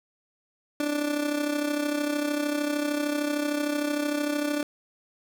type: tone with amplitude modulation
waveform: 30% pulse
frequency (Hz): 293.7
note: D4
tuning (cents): 0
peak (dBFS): -20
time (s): 0.8-4.63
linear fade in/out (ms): 2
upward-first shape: sine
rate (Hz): 33.2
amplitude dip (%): 60
effects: none